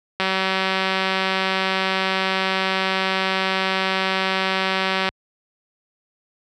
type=click train; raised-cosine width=0.3 ms; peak=-5 dBFS; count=930; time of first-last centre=0.2-5.089 s; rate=190 Hz; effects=high-pass 60 Hz 12 dB/octave